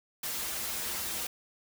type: noise with comb filter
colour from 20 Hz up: white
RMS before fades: -35 dBFS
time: 0.23-1.27 s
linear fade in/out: 5 ms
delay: 7.1 ms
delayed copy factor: -0.8
effects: none